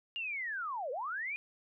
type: linear two-way sweep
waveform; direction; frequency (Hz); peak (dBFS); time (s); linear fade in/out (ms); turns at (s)
sine; down then up; 2858 to 470.2 to 2476; -35; 0.16-1.36; 0; 0.91
effects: none